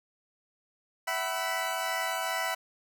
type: chord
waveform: 20% pulse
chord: E suspended second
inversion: none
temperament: equal with one note detuned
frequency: 659.3 / 753.8 / 987.8 Hz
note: E5 / F#5 / B5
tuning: 0 / +32 / 0 cents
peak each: -29 dBFS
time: 1.07-2.55 s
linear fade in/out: 10 ms
effects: none